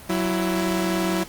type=tone pair together; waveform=sawtooth; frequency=186.2 / 332 Hz; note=F#3 / E4; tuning=+11 / +12 cents; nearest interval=minor seventh; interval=1001 cents; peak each=-20 dBFS; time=0.09-1.24 s; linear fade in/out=10 ms; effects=pink hiss -42 dBFS RMS until 1.28 s + Opus 24 kbps